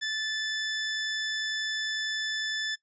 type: tone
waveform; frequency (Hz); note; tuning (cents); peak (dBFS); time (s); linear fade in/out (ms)
20% pulse; 1749; A6; -11; -24; 0.01-2.76; 20
effects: noise-tail reverb RT60 0.1 s tail -18 dB re dry + resampled to 16000 Hz